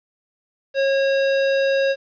square tone, 545 Hz, C#5, 29 cents flat, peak -17 dBFS, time 0.74-1.96 s, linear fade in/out 50 ms, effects resampled to 11025 Hz + 9-bit

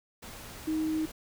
sine tone in noise, 314 Hz, D#4, 16 cents sharp, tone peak -27 dBFS, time 0.67-1.06 s, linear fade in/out 10 ms, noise pink, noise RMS -45 dBFS, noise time 0.22-1.12 s, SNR +15 dB, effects none

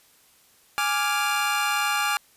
25% pulse chord, D diminished, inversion second, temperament equal, 830.6 / 1174.7 / 1396.9 Hz, Ab5 / D6 / F6, 0 / 0 / 0 cents, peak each -23 dBFS, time 0.78-2.17 s, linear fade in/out 0 ms, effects white hiss -58 dBFS RMS until 2.36 s + resampled to 32000 Hz

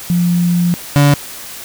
sine / 35% pulse tone pair in turn, 174.61 / 143.72 Hz, F3 / D3, 0 / -37 cents, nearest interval minor third, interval 337 cents, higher first, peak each -10 / -5 dBFS, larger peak second, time 0.1-0.74 / 0.96-1.14 s, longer first, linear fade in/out 0 ms, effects white hiss -30 dBFS RMS until 1.64 s

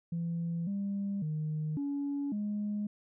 sine tone with pitch steps, 168.5 / 199.3 / 154.1 / 283.1 / 207.8 Hz, E3 / G3 / D#3 / C#4 / G#3, +38 / +29 / -16 / +37 / +1 cents, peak -30 dBFS, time 0.12-2.87 s, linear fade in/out 5 ms, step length 550 ms, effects tanh soft clip ceiling -28 dBFS

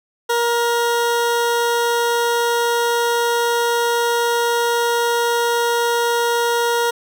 20% pulse tone, 471.9 Hz, A#4, 21 cents sharp, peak -11 dBFS, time 0.29-6.91 s, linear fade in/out 10 ms, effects none

